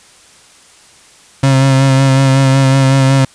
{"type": "tone with vibrato", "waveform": "35% pulse", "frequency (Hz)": 134.5, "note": "C3", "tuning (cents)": 48, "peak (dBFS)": -5, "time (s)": [1.43, 3.25], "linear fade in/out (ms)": 5, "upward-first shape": "sine", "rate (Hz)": 5.4, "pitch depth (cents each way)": 25, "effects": ["white hiss -43 dBFS RMS until 3.34 s", "resampled to 22050 Hz"]}